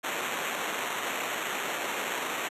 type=noise with sample-and-hold; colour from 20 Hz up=blue; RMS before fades=-32 dBFS; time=0.03-2.49 s; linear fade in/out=20 ms; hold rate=4900 Hz; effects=high-pass 300 Hz 12 dB/octave + resampled to 32000 Hz